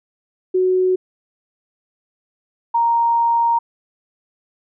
sine tone pair in turn, 370 / 932.3 Hz, F#4 / A#5, 0 / 0 cents, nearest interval octave + major third, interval 1600 cents, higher second, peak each -13 / -13 dBFS, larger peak neither, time 0.54-0.96 / 2.74-3.59 s, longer second, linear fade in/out 10 ms, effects none

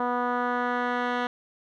10% pulse tone with low-pass filter sweep, 245.1 Hz, B3, 13 cents flat, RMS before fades -27 dBFS, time 0-1.27 s, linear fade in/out 2 ms, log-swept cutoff 1100 to 2500 Hz, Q 1.6, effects none

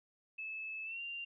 sine tone with pitch glide, 2609 to 2780 Hz, E7 to F7, -18 to -9 cents, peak -40 dBFS, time 0.38-1.25 s, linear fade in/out 10 ms, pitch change +109 cents, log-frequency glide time 0.84-1.01 s, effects none

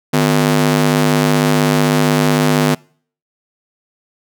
sawtooth ring-modulated tone, 202 Hz, G#3, 48 cents flat, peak -4 dBFS, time 0.13-2.75 s, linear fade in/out 10 ms, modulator 47.9 Hz, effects noise-tail reverb RT60 0.5 s tail -25 dB re dry

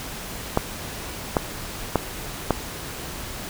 clicks, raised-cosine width 1 ms, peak -3 dBFS, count 4, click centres 0.574 / 1.368 / 1.957 / 2.507 s, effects pink hiss -34 dBFS RMS until 3.49 s

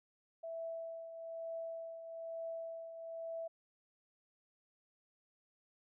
sine tone with tremolo, 659.3 Hz, E5, in tune, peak -39 dBFS, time 0.43-3.48 s, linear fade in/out 10 ms, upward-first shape triangle, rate 1.1 Hz, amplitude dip 60%, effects none

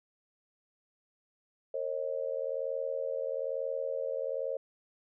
sine tone with amplitude modulation, 540 Hz, C#5, 45 cents flat, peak -27 dBFS, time 1.74-4.57 s, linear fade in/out 5 ms, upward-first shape sine, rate 81.1 Hz, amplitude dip 100%, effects none

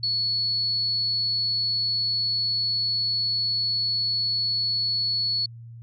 sine tone, 4400 Hz, C#8, 14 cents flat, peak -22 dBFS, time 0.03-5.46 s, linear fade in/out 5 ms, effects added 116 Hz sine -39 dBFS peak until 5.82 s

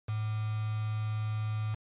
sine tone with quantisation, 107.6 Hz, A2, 38 cents flat, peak -30 dBFS, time 0.08-1.75 s, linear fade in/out 10 ms, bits 7, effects resampled to 8000 Hz

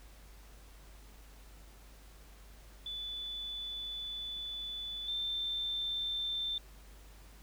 sine tone pair in turn, 3480 / 3561 Hz, A7 / A7, -20 / +20 cents, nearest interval unison, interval 40 cents, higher second, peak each -38 / -33 dBFS, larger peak second, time 2.86-5.08 / 5.08-6.58 s, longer first, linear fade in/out 2 ms, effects added 50 Hz sine -53 dBFS peak until 7.42 s + pink hiss -60 dBFS RMS until 7.42 s

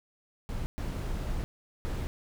brown noise bursts at uneven times, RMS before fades -33 dBFS, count 3, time 0.49-0.66 / 0.78-1.44 / 1.85-2.07 s, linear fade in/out 0 ms, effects none

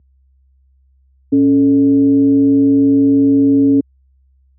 sine tone with frequency modulation, 277.2 Hz, C#4, in tune, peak -7 dBFS, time 1.32-3.81 s, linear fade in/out 10 ms, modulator 163 Hz, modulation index 0.46, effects added 66 Hz sine -36 dBFS peak until 4.58 s + high-pass 150 Hz 12 dB/octave

